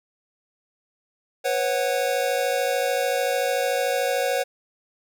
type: chord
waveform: square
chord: B suspended second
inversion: none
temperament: equal with one note detuned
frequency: 493.9 / 547.4 / 740 Hz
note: B4 / C#5 / F#5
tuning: 0 / -22 / 0 cents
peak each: -27 / -25 / -28 dBFS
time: 1.44-4.44 s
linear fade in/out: 20 ms
effects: none